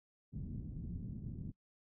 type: low-pass noise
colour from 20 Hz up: white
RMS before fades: -44 dBFS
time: 0.32-1.52 s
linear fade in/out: 20 ms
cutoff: 200 Hz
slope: 24 dB/octave
effects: noise-tail reverb RT60 0.1 s tail -22 dB re dry